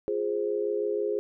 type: chord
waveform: sine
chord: F minor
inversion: none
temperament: equal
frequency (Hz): 349.2 / 415.3 / 523.3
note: F4 / Ab4 / C5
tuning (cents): 0 / 0 / 0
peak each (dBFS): -33 / -27 / -33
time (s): 0.08-1.19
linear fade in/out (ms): 0
effects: none